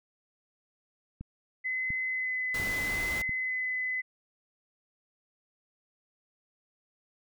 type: click train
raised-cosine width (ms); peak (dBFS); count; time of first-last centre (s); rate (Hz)
5; -27; 4; 1.21-3.293; 1.44
type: tone with vibrato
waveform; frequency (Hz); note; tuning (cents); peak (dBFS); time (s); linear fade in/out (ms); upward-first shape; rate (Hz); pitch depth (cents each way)
sine; 2028; B6; +45; -29; 1.64-4.02; 20; sine; 0.81; 10
type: noise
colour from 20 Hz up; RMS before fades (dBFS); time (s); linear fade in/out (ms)
pink; -38; 2.54-3.22; 5
effects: none